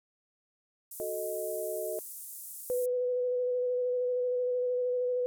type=band-pass noise; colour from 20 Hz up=pink; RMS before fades=-44 dBFS; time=0.91-2.86 s; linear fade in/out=5 ms; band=9000 to 16000 Hz; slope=24 dB/octave
type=chord; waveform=sine; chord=D# diminished; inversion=first; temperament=equal; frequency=370 / 440 / 622.3 Hz; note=F#4 / A4 / D#5; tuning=0 / 0 / 0 cents; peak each=-39 / -37 / -35 dBFS; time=1-1.99 s; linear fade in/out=0 ms
type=tone with vibrato; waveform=sine; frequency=497 Hz; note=B4; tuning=11 cents sharp; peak=-27 dBFS; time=2.7-5.26 s; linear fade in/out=0 ms; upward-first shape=square; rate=13 Hz; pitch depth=13 cents each way
effects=none